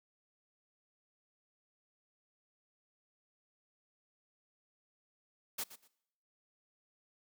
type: noise with echo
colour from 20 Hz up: white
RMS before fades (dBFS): -38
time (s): 5.58-5.64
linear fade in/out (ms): 10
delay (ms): 120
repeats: 2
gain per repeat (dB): -14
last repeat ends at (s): 5.88
effects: noise-tail reverb RT60 0.8 s tail -23 dB re dry + high-pass 200 Hz 12 dB/octave